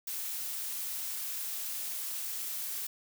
blue noise, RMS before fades -37 dBFS, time 0.07-2.87 s, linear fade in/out 5 ms, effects none

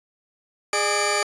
15% pulse tone cluster, 413.4 / 601 / 2326 Hz, G#4 / D5 / D7, -8 / +40 / -17 cents, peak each -18 dBFS, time 0.73-1.23 s, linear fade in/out 2 ms, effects resampled to 22050 Hz

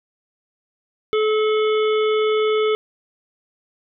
harmonic tone with a mistuned harmonic, 430.7 Hz, A4, 37 cents flat, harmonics 1 / 3 / 5 / 7 / 8, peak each -16 / -26 / -30 / -33 / -34 dBFS, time 1.13-2.75 s, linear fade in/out 0 ms, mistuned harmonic 5, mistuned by +22 cents, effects none

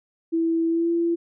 sine tone with pitch glide, 329.6 to 338.3 Hz, E4 to E4, 0 to +45 cents, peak -19 dBFS, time 0.32-1.16 s, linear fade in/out 20 ms, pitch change +45 cents, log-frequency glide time 0.68-0.9 s, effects none

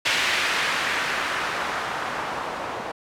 blue noise with low-pass filter sweep, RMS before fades -26 dBFS, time 0.05-2.92 s, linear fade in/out 10 ms, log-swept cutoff 2500 to 800 Hz, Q 1.2, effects none

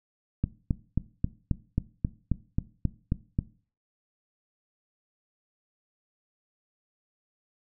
click train, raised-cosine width 5 ms, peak -12 dBFS, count 12, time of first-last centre 0.44-3.389 s, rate 3.73 Hz, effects noise-tail reverb RT60 0.4 s tail -18 dB re dry

